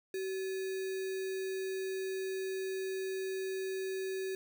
sine tone with sample-and-hold, 380 Hz, F#4, 46 cents sharp, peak -34 dBFS, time 0.14-4.35 s, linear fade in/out 2 ms, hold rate 2100 Hz, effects none

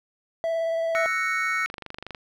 triangle tone with vibrato, 659 Hz, E5, 1 cent flat, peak -21 dBFS, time 0.44-1.06 s, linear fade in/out 0 ms, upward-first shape triangle, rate 18 Hz, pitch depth 15 cents each way
triangle chord, F# dominant seventh, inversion third, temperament equal, 1318.5 / 1480 / 1864.7 / 2217 Hz, E6 / F#6 / A#6 / C#7, 0 / 0 / 0 / 0 cents, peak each -27 / -29 / -28 / -25 dBFS, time 0.95-1.66 s, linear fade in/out 0 ms
click train, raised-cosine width 0.3 ms, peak -20 dBFS, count 13, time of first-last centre 1.66-2.148 s, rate 24.6 Hz
effects none

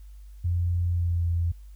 sine tone with pitch glide, 87.31 to 85.17 Hz, F2 to F2, 0 to -43 cents, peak -22 dBFS, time 0.44-1.52 s, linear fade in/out 10 ms, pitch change -43 cents, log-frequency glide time 0.89-1.27 s, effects added 50 Hz sine -42 dBFS peak until 1.75 s + white hiss -66 dBFS RMS until 1.75 s

